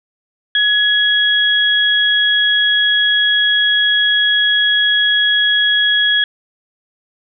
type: tone pair together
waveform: sine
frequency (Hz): 1683 / 3318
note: G#6 / G#7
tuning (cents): +23 / -2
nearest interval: octave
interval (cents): 1175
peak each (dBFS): -14 / -13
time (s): 0.55-6.24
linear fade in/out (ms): 2
effects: none